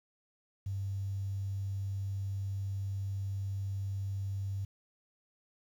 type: tone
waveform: sine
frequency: 98 Hz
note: G2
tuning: in tune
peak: -33 dBFS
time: 0.66-4.65 s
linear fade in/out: 5 ms
effects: 10-bit